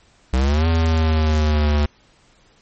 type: exponential two-way sweep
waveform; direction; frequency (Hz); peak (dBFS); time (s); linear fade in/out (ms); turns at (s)
square; up then down; 62.2 to 82.7 to 73.3; -15; 0.33-1.86; 5; 0.67
effects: pink hiss -55 dBFS RMS until 2.61 s + MP3 32 kbps